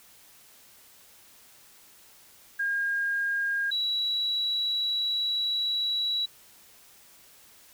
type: tone pair in turn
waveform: sine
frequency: 1619 / 3911 Hz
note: G#6 / B7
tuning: -45 / -18 cents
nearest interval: octave + minor third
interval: 1527 cents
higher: second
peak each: -25 dBFS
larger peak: neither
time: 2.59-3.71 / 3.71-6.26 s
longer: second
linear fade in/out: 10 ms
effects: white hiss -55 dBFS RMS until 7.73 s